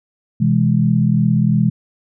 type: chord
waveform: sine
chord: C augmented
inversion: none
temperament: equal with one note detuned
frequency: 127.6 / 164.81 / 207.7 Hz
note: C3 / E3 / G#3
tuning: -43 / 0 / 0 cents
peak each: -16 dBFS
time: 0.4-1.7 s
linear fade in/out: 10 ms
effects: none